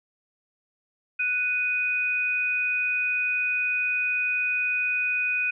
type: tone pair together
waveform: sine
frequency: 1480 / 2489 Hz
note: F#6 / D#7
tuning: 0 / 0 cents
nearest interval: major sixth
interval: 900 cents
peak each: -31 / -23 dBFS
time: 1.19-5.51 s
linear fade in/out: 10 ms
effects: none